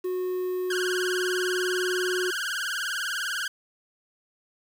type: tone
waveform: triangle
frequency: 365.6 Hz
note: F#4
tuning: 21 cents flat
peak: -24 dBFS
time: 0.04-2.31 s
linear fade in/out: 10 ms
type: tone with vibrato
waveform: sawtooth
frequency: 1523 Hz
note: F#6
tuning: 50 cents sharp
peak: -24 dBFS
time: 0.7-3.48 s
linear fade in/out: 5 ms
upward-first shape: triangle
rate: 20 Hz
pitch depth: 180 cents each way
effects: low-pass 11000 Hz 12 dB/octave + 8-bit